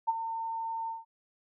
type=tone with ADSR envelope; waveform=sine; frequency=906 Hz; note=A#5; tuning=50 cents flat; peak=-22 dBFS; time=0.07-1.05 s; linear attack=20 ms; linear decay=31 ms; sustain=-10 dB; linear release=170 ms; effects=none